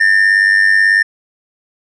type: tone with amplitude modulation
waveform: triangle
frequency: 1800 Hz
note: A6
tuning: 39 cents sharp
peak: -3 dBFS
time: 0-1.03 s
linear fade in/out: 10 ms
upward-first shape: sine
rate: 98.3 Hz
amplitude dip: 65%
effects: resampled to 22050 Hz